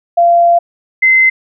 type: tone pair in turn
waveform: sine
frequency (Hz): 688 / 2062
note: F5 / C7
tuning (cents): -26 / -26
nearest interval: octave + perfect fifth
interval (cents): 1900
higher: second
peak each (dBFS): -5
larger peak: neither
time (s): 0.17-0.59 / 1.02-1.3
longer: first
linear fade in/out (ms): 10
effects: none